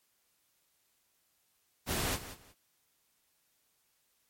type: noise with echo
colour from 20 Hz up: pink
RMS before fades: -33 dBFS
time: 1.86-2.19 s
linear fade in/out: 50 ms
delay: 180 ms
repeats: 2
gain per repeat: -13 dB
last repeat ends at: 2.55 s
effects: white hiss -74 dBFS RMS until 4.29 s + MP3 64 kbps